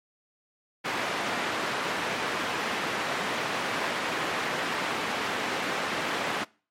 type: band-pass noise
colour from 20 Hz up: white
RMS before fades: -30 dBFS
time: 0.84-6.45 s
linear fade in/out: 20 ms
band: 180 to 2000 Hz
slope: 12 dB/octave
effects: noise-tail reverb RT60 0.4 s tail -24 dB re dry + MP3 64 kbps